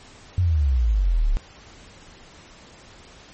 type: exponential sweep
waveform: sine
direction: down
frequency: 94.2 to 32.84 Hz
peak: -16 dBFS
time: 0.38-1.37 s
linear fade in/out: 0 ms
effects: pink hiss -47 dBFS RMS until 3.33 s + MP3 32 kbps